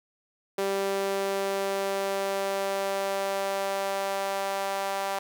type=tone with high-pass filter sweep; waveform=sawtooth; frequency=196 Hz; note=G3; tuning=in tune; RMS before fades=-29 dBFS; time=0.58-5.19 s; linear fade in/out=5 ms; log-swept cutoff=430 to 720 Hz; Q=2.4; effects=none